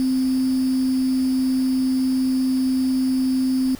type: tone with sample-and-hold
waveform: sine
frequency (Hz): 260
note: C4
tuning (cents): -11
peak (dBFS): -17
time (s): 0-3.75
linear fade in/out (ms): 0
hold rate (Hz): 4900
effects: pink hiss -42 dBFS RMS until 3.79 s